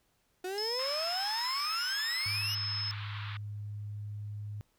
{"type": "exponential sweep", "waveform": "35% pulse", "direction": "up", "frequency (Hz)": [359.6, 2960], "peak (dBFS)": -33, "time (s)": [0.44, 2.55], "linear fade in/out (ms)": 5}
{"type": "tone", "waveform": "sine", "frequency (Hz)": 5190, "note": "E8", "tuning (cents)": -28, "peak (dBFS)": -33, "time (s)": [0.58, 2.91], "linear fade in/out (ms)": 0}
{"type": "band-pass noise", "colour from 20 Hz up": "pink", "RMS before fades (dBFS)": -45, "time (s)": [0.79, 3.37], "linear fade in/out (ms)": 2, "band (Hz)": [990, 4000], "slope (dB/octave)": 48}
{"type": "tone with pitch glide", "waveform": "sine", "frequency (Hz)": [103.3, 104.08], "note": ["G#2", "G#2"], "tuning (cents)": [-9, 4], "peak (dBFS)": -37, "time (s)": [2.26, 4.61], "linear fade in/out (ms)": 0, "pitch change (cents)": 13, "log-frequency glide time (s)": [2.54, 4.24]}
{"effects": ["pink hiss -73 dBFS RMS until 4.78 s"]}